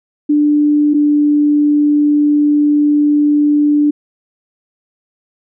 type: tone pair in turn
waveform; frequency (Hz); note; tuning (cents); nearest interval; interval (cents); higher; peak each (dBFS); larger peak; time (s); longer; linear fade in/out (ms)
sine; 295.8 / 294.6; D4 / D4; +13 / +6; unison; 7; first; -8; neither; 0.29-0.94 / 0.94-3.91; second; 10
effects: none